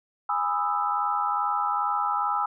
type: chord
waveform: sine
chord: E major seventh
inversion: first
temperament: just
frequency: 824.1 / 988.9 / 1236.1 / 1318.5 Hz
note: G#5 / B5 / D#6 / E6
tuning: -14 / +2 / -12 / 0 cents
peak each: -28 / -30 / -31 / -27 dBFS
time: 0.29-2.46 s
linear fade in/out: 5 ms
effects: none